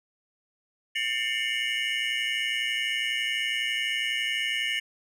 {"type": "tone cluster", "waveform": "triangle", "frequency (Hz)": [1793, 2117, 2247, 2849, 2961], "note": ["A6", "C7", "C#7", "F7", "F#7"], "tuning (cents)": [32, 20, 23, 34, 1], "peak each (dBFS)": -31, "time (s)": [0.95, 4.8], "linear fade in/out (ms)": 10, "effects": []}